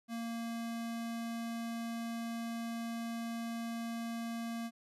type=tone; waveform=square; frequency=231 Hz; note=A#3; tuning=16 cents flat; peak=-38 dBFS; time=0.08-4.71 s; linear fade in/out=50 ms; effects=resampled to 32000 Hz